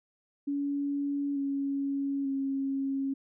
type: tone with pitch steps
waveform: sine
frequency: 283.4 / 277.7 / 272.2 Hz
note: C#4 / C#4 / C#4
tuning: +38 / +3 / -31 cents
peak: -28 dBFS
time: 0.47-3.14 s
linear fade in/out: 10 ms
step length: 890 ms
effects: none